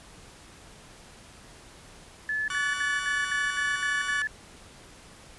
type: tone bursts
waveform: sine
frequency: 1727 Hz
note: A6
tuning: 33 cents flat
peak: -26 dBFS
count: 8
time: 2.29-4.272 s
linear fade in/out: 2 ms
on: 190 ms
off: 66 ms
type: chord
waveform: 30% pulse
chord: F# minor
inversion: second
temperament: equal with one note detuned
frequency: 1135.3 / 1480 / 1760 Hz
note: C#6 / F#6 / A6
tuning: +41 / 0 / 0 cents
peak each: -32 / -30 / -35 dBFS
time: 2.5-4.22 s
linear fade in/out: 2 ms
effects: pink hiss -50 dBFS RMS until 5.38 s + resampled to 24000 Hz